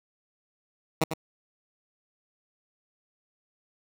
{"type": "tone with echo", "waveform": "10% pulse", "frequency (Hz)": 159.7, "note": "D#3", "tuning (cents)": 45, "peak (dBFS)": -13, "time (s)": [1.01, 1.04], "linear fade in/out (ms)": 5, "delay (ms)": 98, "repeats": 1, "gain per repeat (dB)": -8, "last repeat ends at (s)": 1.138, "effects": []}